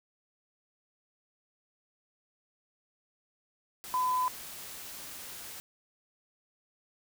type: tone in noise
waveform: sine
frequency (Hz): 1008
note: B5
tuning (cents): +35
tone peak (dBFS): -26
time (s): 3.94-4.28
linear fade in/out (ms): 0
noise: white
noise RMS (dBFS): -44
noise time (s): 3.84-5.6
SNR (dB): +15
effects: none